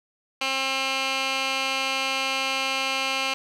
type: tone with band-pass filter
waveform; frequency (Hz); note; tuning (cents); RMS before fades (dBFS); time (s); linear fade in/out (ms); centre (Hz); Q
15% pulse; 266.9; C4; +35; -26; 0.41-3.34; 5; 2900; 1.3
effects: none